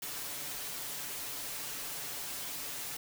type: noise with comb filter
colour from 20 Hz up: white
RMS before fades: -40 dBFS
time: 0.02-2.97 s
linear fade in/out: 5 ms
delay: 6.9 ms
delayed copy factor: +0.65
effects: none